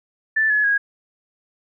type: tone with pitch steps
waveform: sine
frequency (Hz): 1760 / 1702 / 1645.9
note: A6 / G#6 / G#6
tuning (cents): 0 / +42 / -16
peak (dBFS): -15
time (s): 0.36-0.78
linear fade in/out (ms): 10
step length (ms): 140
effects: none